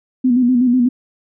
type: tone with vibrato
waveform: sine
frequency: 248.2 Hz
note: B3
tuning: 9 cents sharp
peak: -10 dBFS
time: 0.24-0.89 s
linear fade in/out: 10 ms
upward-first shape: square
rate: 8.1 Hz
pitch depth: 54 cents each way
effects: none